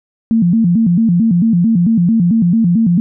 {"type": "tone with vibrato", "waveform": "sine", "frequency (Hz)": 198.2, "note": "G3", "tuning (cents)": 19, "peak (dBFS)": -8, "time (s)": [0.31, 3], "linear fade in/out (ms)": 0, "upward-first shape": "square", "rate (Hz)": 4.5, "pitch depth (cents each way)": 230, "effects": []}